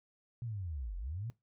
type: linear two-way sweep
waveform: sine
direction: down then up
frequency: 123.47 to 42 to 123.47 Hz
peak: -37 dBFS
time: 0.42-1.3 s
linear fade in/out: 0 ms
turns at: 0.97 s
effects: noise-tail reverb RT60 0.2 s tail -20 dB re dry